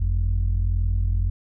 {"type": "tone pair together", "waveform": "sine", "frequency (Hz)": [46.99, 88.7], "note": ["F#1", "F2"], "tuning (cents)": [28, 27], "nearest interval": "major seventh", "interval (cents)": 1099, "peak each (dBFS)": [-19, -21], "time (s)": [0, 1.3], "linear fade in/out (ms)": 10, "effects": ["tanh soft clip ceiling -15 dBFS"]}